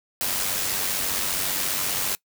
white noise with amplitude modulation, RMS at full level -24 dBFS, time 0.21-2.15 s, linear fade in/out 0 ms, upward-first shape sine, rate 95 Hz, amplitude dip 40%, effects noise-tail reverb RT60 0.1 s tail -22 dB re dry

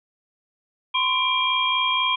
sine tone cluster, 1020 / 1084 / 2370 / 3238 Hz, C6 / C#6 / D7 / G#7, -44 / -39 / +15 / -45 cents, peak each -23 / -31 / -25 / -23 dBFS, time 0.94-2.16 s, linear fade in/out 10 ms, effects none

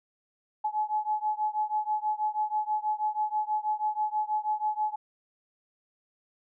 sine beating tone pair, 850 / 856.2 Hz, G#5 / A5, +40 / -47 cents, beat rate 6.2 Hz, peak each -29 / -30 dBFS, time 0.64-4.96 s, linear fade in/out 10 ms, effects none

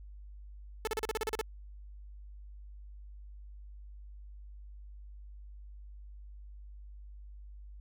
sawtooth tone bursts, 436.9 Hz, A4, 12 cents flat, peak -27 dBFS, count 10, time 0.85-1.412 s, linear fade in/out 0 ms, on 22 ms, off 38 ms, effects added 50 Hz sine -46 dBFS peak until 7.8 s

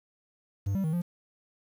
triangle tone with pitch steps, 98.9 / 194.3 / 157.9 / 174.4 Hz, G2 / G3 / D#3 / F3, +16 / -15 / +26 / -2 cents, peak -24 dBFS, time 0.66-1.02 s, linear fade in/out 10 ms, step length 90 ms, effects 9-bit

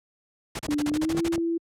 pink noise bursts, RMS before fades -32 dBFS, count 11, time 0.55-1.362 s, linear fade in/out 5 ms, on 42 ms, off 35 ms
click train, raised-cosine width 2 ms, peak -21 dBFS, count 8, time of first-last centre 0.57-1.379 s, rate 8.65 Hz
sine tone with pitch glide, 294.5 to 334.4 Hz, D4 to E4, +5 to +25 cents, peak -23 dBFS, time 0.68-1.58 s, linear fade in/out 10 ms, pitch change +220 cents, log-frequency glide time 0.89-1.17 s
square tone with exponential growth, 155.56 Hz, D#3, in tune, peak -28 dBFS, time 1.03-1.2 s, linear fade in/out 5 ms, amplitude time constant 35 ms
effects high-pass 60 Hz 12 dB/octave + low-pass 10000 Hz 12 dB/octave

